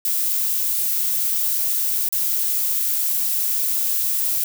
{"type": "noise with dropouts", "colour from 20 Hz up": "violet", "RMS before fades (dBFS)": -21, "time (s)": [0.05, 4.44], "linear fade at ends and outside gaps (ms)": 1, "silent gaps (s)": [2.088, 2.125], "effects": []}